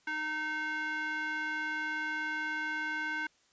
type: tone with band-pass filter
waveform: square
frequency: 308.2 Hz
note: D#4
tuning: 16 cents flat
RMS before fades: -35 dBFS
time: 0.07-3.27 s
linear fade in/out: 5 ms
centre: 1700 Hz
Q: 3.9
effects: white hiss -68 dBFS RMS until 3.52 s + resampled to 16000 Hz